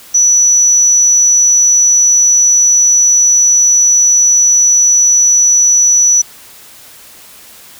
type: tone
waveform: sine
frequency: 5920 Hz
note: F#8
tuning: in tune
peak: -5 dBFS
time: 0.14-6.22 s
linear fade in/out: 10 ms
effects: white hiss -37 dBFS RMS until 7.79 s